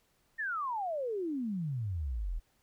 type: exponential sweep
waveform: sine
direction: down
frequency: 1858 to 36.71 Hz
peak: -32 dBFS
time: 0.38-2.4 s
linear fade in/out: 20 ms
effects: pink hiss -72 dBFS RMS until 2.62 s